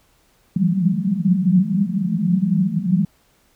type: band-pass noise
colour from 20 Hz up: pink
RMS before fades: -18 dBFS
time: 0.56-3.05 s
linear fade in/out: 5 ms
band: 170 to 200 Hz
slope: 96 dB/octave
effects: pink hiss -59 dBFS RMS until 3.55 s